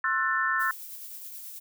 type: chord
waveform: sine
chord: F# half-diminished seventh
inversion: second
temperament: just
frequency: 1065.6 / 1332 / 1480 / 1776 Hz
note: C6 / E6 / F#6 / A6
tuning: +31 / +18 / 0 / +16 cents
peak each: -31 / -29 / -31 / -27 dBFS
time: 0.04-0.71 s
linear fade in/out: 2 ms
type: noise with tremolo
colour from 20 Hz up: violet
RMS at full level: -40 dBFS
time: 0.59-1.6 s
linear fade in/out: 20 ms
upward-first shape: triangle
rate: 9.4 Hz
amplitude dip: 35%
effects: none